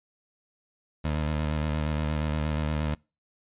20% pulse tone with vibrato, 76.5 Hz, D#2, 29 cents flat, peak -21 dBFS, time 1.04-2.95 s, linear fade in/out 10 ms, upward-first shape square, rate 8.5 Hz, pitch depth 32 cents each way, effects noise-tail reverb RT60 0.3 s tail -26 dB re dry + resampled to 8000 Hz

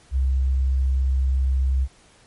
sine tone, 65.9 Hz, C2, 13 cents sharp, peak -17 dBFS, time 0.11-1.88 s, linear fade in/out 50 ms, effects pink hiss -54 dBFS RMS until 2.26 s + MP3 48 kbps

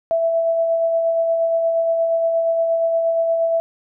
sine tone with tremolo, 662 Hz, E5, 7 cents sharp, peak -14 dBFS, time 0.11-3.6 s, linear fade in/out 0 ms, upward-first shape sine, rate 8.5 Hz, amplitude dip 30%, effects none

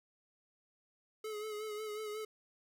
square tone with vibrato, 426.8 Hz, G#4, 47 cents sharp, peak -40 dBFS, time 1.24-2.25 s, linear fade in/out 5 ms, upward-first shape sine, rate 5.5 Hz, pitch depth 39 cents each way, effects none

